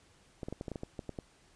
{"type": "clicks", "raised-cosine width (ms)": 2, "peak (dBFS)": -25, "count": 11, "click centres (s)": [0.432, 0.485, 0.526, 0.611, 0.682, 0.717, 0.758, 0.834, 0.992, 1.093, 1.188], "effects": ["pink hiss -64 dBFS RMS until 1.55 s", "resampled to 22050 Hz"]}